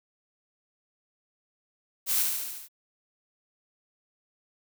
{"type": "noise with echo", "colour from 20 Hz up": "blue", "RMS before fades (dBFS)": -26, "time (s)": [2.06, 2.26], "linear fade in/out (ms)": 50, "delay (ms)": 71, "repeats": 6, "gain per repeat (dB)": -3, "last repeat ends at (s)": 2.686, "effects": []}